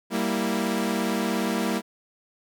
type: chord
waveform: sawtooth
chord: E diminished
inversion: first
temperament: equal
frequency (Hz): 196 / 233.1 / 329.6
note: G3 / Bb3 / E4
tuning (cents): 0 / 0 / 0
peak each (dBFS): -24 / -23 / -26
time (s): 0.1-1.82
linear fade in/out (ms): 50
effects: none